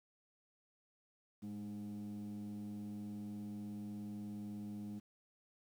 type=tone with frequency modulation; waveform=sine; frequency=207.7 Hz; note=G#3; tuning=in tune; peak=-40 dBFS; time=1.42-5 s; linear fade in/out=20 ms; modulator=99.7 Hz; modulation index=0.66; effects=tanh soft clip ceiling -42 dBFS + 11-bit